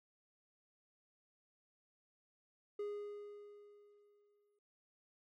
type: tone with exponential decay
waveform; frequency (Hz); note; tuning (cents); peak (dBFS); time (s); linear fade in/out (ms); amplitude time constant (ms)
triangle; 412.3; G#4; -13; -36; 2.79-4.59; 5; 390
effects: none